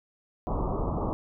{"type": "low-pass noise", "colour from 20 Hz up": "pink", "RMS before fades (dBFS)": -29, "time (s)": [0.47, 1.13], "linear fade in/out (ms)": 0, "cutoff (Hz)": 1200, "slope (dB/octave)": 96, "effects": []}